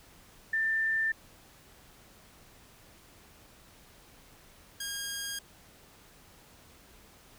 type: tone pair in turn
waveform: sine / 10% pulse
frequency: 1785 / 1624 Hz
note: A6 / G#6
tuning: +24 / -39 cents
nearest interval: major second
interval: 163 cents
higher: first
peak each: -26 dBFS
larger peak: neither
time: 0.53-1.12 / 4.8-5.39 s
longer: neither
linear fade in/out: 5 ms
effects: pink hiss -57 dBFS RMS until 7.38 s